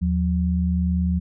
sine tone pair together, 79 / 179.05 Hz, D#2 / F3, +27 / +43 cents, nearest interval octave + major second, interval 1416 cents, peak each -21 dBFS, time 0.01-1.2 s, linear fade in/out 20 ms, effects none

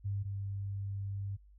sine tone pair in turn, 100 / 99.08 Hz, G2 / G2, +35 / +19 cents, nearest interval unison, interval 16 cents, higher first, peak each -32 / -35 dBFS, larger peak first, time 0.04-0.24 / 0.24-1.37 s, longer second, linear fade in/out 20 ms, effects added 50 Hz sine -56 dBFS peak until 1.58 s

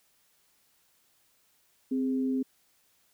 sine tone pair together, 260.8 / 414 Hz, C4 / G#4, -5 / -5 cents, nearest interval minor sixth, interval 800 cents, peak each -26 / -37 dBFS, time 1.91-2.43 s, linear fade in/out 10 ms, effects white hiss -68 dBFS RMS until 3.13 s

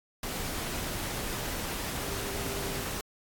sine tone in noise, 395.6 Hz, G4, 16 cents sharp, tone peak -41 dBFS, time 2.03-2.84 s, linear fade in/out 2 ms, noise pink, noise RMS -35 dBFS, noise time 0.23-3.01 s, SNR -9 dB, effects AAC 64 kbps

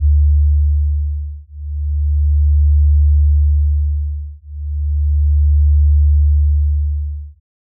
sine beating tone pair, 73.42 / 73.76 Hz, D2 / D2, 0 / +8 cents, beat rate 0.34 Hz, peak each -13 dBFS, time 0-7.4 s, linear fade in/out 50 ms, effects none

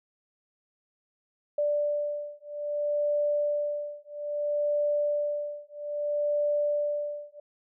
sine beating tone pair, 587.3 / 587.91 Hz, D5 / D5, 0 / +2 cents, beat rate 0.61 Hz, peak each -29 dBFS, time 1.58-7.4 s, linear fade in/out 5 ms, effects none

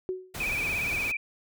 sine tone with exponential decay, 371.4 Hz, F#4, 7 cents sharp, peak -25 dBFS, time 0.09-0.38 s, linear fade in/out 0 ms, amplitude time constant 62 ms
pink noise, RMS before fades -37 dBFS, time 0.34-1.12 s, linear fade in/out 10 ms
sine tone with vibrato, 2419 Hz, D#7, 49 cents flat, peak -27 dBFS, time 0.4-1.17 s, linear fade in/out 5 ms, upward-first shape sine, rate 17 Hz, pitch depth 84 cents each way
effects none

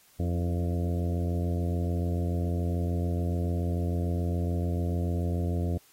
harmonic tone with a mistuned harmonic, 86.9 Hz, F2, 8 cents flat, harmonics 1 / 2 / 3 / 4 / 5 / 6 / 7 / 8, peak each -27 / -33 / -37 / -39 / -41 / -43 / -44 / -45 dBFS, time 0.19-5.78 s, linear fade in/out 10 ms, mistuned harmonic 4, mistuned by -41 cents, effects white hiss -60 dBFS RMS until 5.92 s + AAC 48 kbps

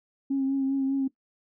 sine tone with vibrato, 270.8 Hz, C#4, 40 cents flat, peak -22 dBFS, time 0.3-1.08 s, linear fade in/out 10 ms, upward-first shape triangle, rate 5 Hz, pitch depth 29 cents each way, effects noise-tail reverb RT60 0.1 s tail -17 dB re dry + tanh soft clip ceiling -18 dBFS

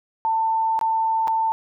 sine tone with dropouts, 893 Hz, A5, 25 cents sharp, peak -18 dBFS, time 0.25-1.52 s, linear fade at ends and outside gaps 0 ms, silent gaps 0.791-0.812 / 1.274-1.28 s, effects none

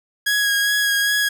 sawtooth tone with vibrato, 1655 Hz, G#6, 6 cents flat, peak -13 dBFS, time 0.26-1.29 s, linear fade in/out 10 ms, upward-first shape sine, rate 2.5 Hz, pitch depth 18 cents each way, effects none

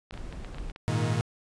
clicks, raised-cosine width 0.3 ms, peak -27 dBFS, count 9, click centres 0.109 / 0.14 / 0.176 / 0.326 / 0.447 / 0.546 / 0.584 / 0.699 / 0.761 s
brown noise, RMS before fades -38 dBFS, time 0.12-0.72 s, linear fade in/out 10 ms
40% pulse chord, Ab suspended second, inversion none, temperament equal with one note detuned, 103.83 / 116.54 / 157.1 Hz, Ab2 / Bb2 / Eb3, 0 / 0 / +17 cents, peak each -30 / -27 / -30 dBFS, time 0.88-1.21 s, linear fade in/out 0 ms
effects resampled to 22050 Hz

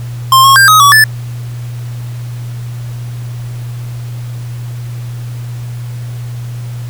square tone with pitch steps, 1057 / 1087 / 1590 / 1264 / 1138 / 1748 Hz, C6 / C#6 / G6 / D#6 / C#6 / A6, +17 / -34 / +24 / +27 / +45 / -12 cents, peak -3 dBFS, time 0.32-1.04 s, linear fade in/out 2 ms, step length 120 ms, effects added 120 Hz sine -19 dBFS peak until 6.89 s + pink hiss -37 dBFS RMS until 6.89 s

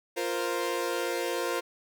sawtooth chord, F suspended fourth, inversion none, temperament equal, 349.2 / 466.2 / 523.3 Hz, F4 / Bb4 / C5, 0 / 0 / 0 cents, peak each -29 dBFS, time 0.16-1.61 s, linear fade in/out 20 ms, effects none

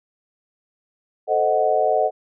sine chord, A diminished seventh, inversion none, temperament equal, 440 / 523.3 / 622.3 / 740 Hz, A4 / C5 / Eb5 / Gb5, 0 / 0 / 0 / 0 cents, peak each -23 / -24 / -20 / -20 dBFS, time 1.27-2.11 s, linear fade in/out 50 ms, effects none

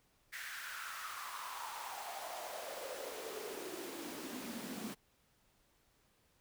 pink noise with high-pass filter sweep, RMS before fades -45 dBFS, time 0.32-4.95 s, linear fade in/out 20 ms, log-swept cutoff 1800 to 200 Hz, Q 4.7, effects pink hiss -73 dBFS RMS until 6.4 s

